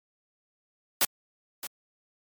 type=noise with echo; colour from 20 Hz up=white; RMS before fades=-22 dBFS; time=1.01-1.05 s; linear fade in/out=2 ms; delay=620 ms; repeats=1; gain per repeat=-14 dB; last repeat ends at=1.67 s; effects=high-pass 150 Hz 12 dB/octave + MP3 96 kbps